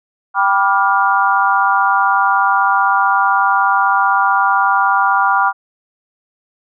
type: chord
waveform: sine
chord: G dominant seventh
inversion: none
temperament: just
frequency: 784 / 980 / 1176 / 1411.2 Hz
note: G5 / B5 / D6 / F6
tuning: 0 / -14 / +2 / +18 cents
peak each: -16 dBFS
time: 0.34-5.53 s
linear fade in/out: 50 ms
effects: none